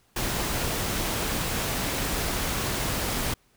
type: noise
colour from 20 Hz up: pink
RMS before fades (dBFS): -28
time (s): 0.16-3.34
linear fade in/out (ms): 5
effects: pink hiss -64 dBFS RMS until 3.56 s